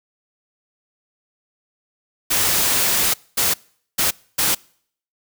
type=noise bursts at uneven times; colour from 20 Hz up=white; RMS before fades=-18 dBFS; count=4; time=2.3-3.14 / 3.37-3.54 / 3.98-4.11 / 4.38-4.55 s; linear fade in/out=10 ms; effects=noise-tail reverb RT60 0.6 s tail -26 dB re dry